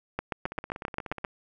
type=two click trains; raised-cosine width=0.5 ms; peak=-22 / -14 dBFS; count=14 / 9; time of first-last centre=0.46-1.243 / 0.19-1.248 s; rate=16.6 / 7.56 Hz; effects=none